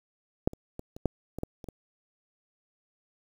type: clicks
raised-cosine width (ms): 2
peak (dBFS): -9 / -28 / -24 / -29 / -11 / -23 / -17 / -30 / -25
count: 9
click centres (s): 0.475 / 0.534 / 0.794 / 0.965 / 1.057 / 1.386 / 1.434 / 1.642 / 1.687
effects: 8-bit